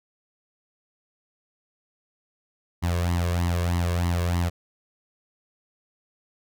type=tone with flanger; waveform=sawtooth; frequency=86.9 Hz; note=F2; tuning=8 cents flat; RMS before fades=-24 dBFS; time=2.82-4.5 s; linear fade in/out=20 ms; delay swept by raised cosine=0.98 to 1.86 ms; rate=3.2 Hz; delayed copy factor=+0.7; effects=none